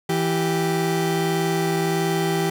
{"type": "tone pair together", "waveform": "30% pulse", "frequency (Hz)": [164.81, 391.3], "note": ["E3", "G4"], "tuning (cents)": [0, -3], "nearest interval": "octave + minor third", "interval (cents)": 1497, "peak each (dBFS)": -20, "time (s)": [0.09, 2.5], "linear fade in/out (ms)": 5, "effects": []}